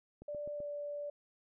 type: click train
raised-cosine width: 2 ms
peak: -37 dBFS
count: 4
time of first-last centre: 0.22-0.603 s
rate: 7.83 Hz
type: tone with pitch glide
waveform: sine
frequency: 587.3 to 582.2 Hz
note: D5 to D5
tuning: 0 to -15 cents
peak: -38 dBFS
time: 0.28-1.1 s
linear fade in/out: 5 ms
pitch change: -15 cents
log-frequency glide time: 0.55-0.66 s
effects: none